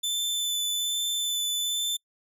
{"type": "tone with vibrato", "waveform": "sawtooth", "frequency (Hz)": 3520, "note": "A7", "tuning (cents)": 0, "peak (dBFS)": -23, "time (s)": [0.03, 1.97], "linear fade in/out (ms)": 10, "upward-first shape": "sine", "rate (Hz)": 1.2, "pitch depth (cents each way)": 11, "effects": ["noise-tail reverb RT60 0.1 s tail -26 dB re dry"]}